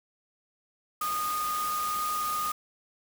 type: tone in noise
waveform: sine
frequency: 1231 Hz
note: D#6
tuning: 19 cents flat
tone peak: -28 dBFS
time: 1.01-2.52 s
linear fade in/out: 5 ms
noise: white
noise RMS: -37 dBFS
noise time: 1.01-2.52 s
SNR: +6 dB
effects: none

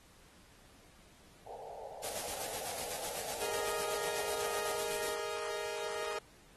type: band-pass noise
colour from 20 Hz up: white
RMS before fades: -47 dBFS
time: 1.46-4.77 s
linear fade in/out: 10 ms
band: 430 to 860 Hz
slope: 96 dB/octave
type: noise with tremolo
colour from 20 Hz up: white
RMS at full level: -40 dBFS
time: 2.03-5.15 s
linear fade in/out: 10 ms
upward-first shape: square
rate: 8 Hz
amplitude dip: 40%
type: chord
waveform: sawtooth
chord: Ab suspended second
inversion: none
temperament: equal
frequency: 415.3 / 466.2 / 622.3 Hz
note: Ab4 / Bb4 / Eb5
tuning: 0 / 0 / 0 cents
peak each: -38 dBFS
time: 3.41-6.19 s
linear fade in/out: 5 ms
effects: pink hiss -62 dBFS RMS until 6.56 s + AAC 32 kbps

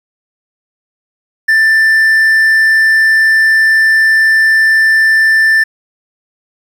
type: tone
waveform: triangle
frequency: 1774 Hz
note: A6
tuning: 14 cents sharp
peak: -4 dBFS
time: 1.48-5.64 s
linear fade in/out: 10 ms
effects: 7-bit

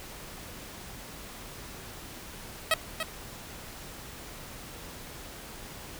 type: tone with echo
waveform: 10% pulse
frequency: 640 Hz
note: D#5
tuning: 49 cents sharp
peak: -13 dBFS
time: 2.71-2.74 s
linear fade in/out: 2 ms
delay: 290 ms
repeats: 1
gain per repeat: -8 dB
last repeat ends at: 3.03 s
effects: pink hiss -44 dBFS RMS until 5.99 s

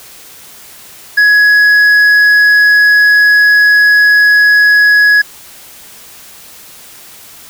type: tone with hard clipping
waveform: sine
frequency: 1677 Hz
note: G#6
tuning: 16 cents sharp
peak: -5 dBFS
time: 1.17-5.22 s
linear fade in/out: 10 ms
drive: 4 dB
effects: white hiss -35 dBFS RMS until 7.49 s

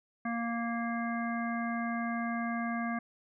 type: harmonic tone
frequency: 233.1 Hz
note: A#3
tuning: in tune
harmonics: 1 / 3 / 5 / 7 / 9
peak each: -33 / -38 / -40 / -41 / -43 dBFS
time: 0.25-2.99 s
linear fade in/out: 5 ms
effects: none

